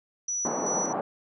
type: tone with tremolo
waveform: sine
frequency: 5900 Hz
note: F#8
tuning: 6 cents flat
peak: -27 dBFS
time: 0.28-0.93 s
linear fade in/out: 5 ms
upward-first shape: square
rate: 2.6 Hz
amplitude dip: 55%
type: band-pass noise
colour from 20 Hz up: white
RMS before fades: -30 dBFS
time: 0.45-1.01 s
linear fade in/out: 2 ms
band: 180 to 950 Hz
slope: 24 dB/octave
effects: none